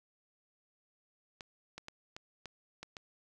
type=clicks; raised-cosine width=0.2 ms; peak=-27 dBFS; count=7; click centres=1.408 / 1.78 / 1.884 / 2.165 / 2.457 / 2.83 / 2.968 s; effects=none